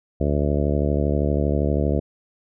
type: harmonic tone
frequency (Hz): 72.6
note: D2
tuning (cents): -19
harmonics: 1 / 2 / 3 / 4 / 5 / 6 / 7 / 8 / 9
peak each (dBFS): -22 / -25 / -27 / -28 / -29 / -30 / -30 / -31 / -32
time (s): 0.2-2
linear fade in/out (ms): 10
effects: none